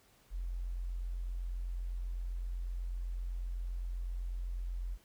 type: tone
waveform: sine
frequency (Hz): 43.95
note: F1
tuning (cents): +12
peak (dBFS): -35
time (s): 0.3-4.98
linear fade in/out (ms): 50
effects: pink hiss -66 dBFS RMS until 5.04 s